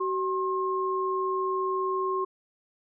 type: tone pair together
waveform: sine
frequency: 378 / 1069.1 Hz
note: F#4 / C6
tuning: +37 / +37 cents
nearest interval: octave + tritone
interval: 1800 cents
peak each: -28 dBFS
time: 0-2.25 s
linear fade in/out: 10 ms
effects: none